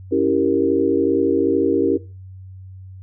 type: chord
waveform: sine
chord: C# diminished seventh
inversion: none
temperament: equal with one note detuned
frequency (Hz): 278.8 / 329.6 / 392 / 466.2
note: C#4 / E4 / G4 / Bb4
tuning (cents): +10 / 0 / 0 / 0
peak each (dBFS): -20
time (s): 0.11-1.98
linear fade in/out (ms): 20
effects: noise-tail reverb RT60 0.3 s tail -17 dB re dry + added 94 Hz sine -35 dBFS peak until 3.02 s